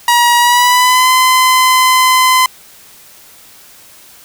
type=tone with pitch glide; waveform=sawtooth; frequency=956 to 1024.6 Hz; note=A#5 to C6; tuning=+43 to -37 cents; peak=-3 dBFS; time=0.08-2.46 s; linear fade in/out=2 ms; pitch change=+120 cents; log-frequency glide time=0.38-1.1 s; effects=white hiss -40 dBFS RMS until 4.24 s